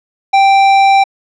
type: tone with hard clipping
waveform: sine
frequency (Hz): 784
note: G5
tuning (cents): 0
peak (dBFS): -7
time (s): 0.33-1.04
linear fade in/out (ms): 10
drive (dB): 17
effects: low-pass 4000 Hz 12 dB/octave